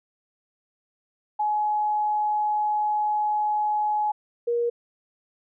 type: tone pair in turn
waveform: sine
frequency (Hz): 844 / 473.7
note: G#5 / A#4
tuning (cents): +28 / +28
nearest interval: minor seventh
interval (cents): 1000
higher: first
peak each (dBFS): -21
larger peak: neither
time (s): 1.39-4.12 / 4.47-4.7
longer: first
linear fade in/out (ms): 10
effects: none